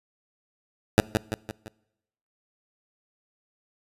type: tone with echo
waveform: 10% pulse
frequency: 107.8 Hz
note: A2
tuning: 35 cents flat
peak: -6 dBFS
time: 0.98-1 s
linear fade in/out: 0 ms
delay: 170 ms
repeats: 4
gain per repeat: -6 dB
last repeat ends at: 1.68 s
effects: noise-tail reverb RT60 0.9 s tail -23 dB re dry + resampled to 32000 Hz